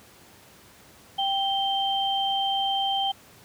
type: tone pair together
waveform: sine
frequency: 784 / 3136 Hz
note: G5 / G7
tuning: 0 / 0 cents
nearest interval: 2 octaves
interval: 2400 cents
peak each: -25 / -26 dBFS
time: 1.18-3.12 s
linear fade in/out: 10 ms
effects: pink hiss -52 dBFS RMS until 3.44 s + high-pass 80 Hz 12 dB/octave